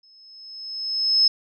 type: tone with exponential growth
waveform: sine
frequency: 5190 Hz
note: E8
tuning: 28 cents flat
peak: -12 dBFS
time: 0.03-1.28 s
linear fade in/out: 5 ms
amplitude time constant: 270 ms
effects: none